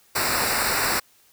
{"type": "noise with comb filter", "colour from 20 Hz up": "pink", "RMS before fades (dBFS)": -23, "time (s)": [0.15, 1], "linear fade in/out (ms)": 10, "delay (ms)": 0.31, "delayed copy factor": -0.85, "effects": ["white hiss -58 dBFS RMS until 1.32 s"]}